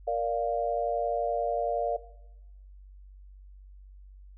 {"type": "chord", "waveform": "sine", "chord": "Bb major", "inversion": "none", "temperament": "equal", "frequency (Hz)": [466.2, 587.3, 698.5], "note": ["Bb4", "D5", "F5"], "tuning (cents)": [0, 0, 0], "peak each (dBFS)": [-32, -30, -29], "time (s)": [0.07, 1.97], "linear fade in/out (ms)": 10, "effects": ["noise-tail reverb RT60 0.9 s tail -17 dB re dry", "added 48 Hz sine -47 dBFS peak until 4.37 s"]}